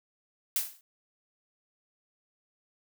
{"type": "noise with exponential decay", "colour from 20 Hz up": "blue", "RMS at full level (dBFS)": -25, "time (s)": [0.56, 0.81], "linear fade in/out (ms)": 1, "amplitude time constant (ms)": 54, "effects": []}